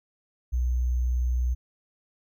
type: tone with sample-and-hold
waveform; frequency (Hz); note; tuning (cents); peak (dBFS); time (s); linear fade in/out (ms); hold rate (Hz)
sine; 61.74; B1; 0; -22; 0.52-1.55; 20; 6300
effects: none